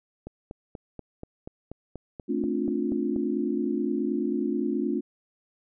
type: click train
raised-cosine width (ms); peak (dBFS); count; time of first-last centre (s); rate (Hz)
2; -24; 13; 0.27-3.162; 4.15
type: chord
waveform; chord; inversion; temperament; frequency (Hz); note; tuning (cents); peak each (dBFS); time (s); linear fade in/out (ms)
sine; D minor seventh; second; just; 220.2 / 264.3 / 293.7 / 352.4; A3 / C4 / D4 / F4; +2 / +18 / 0 / +16; -30; 2.28-5.01; 20
effects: none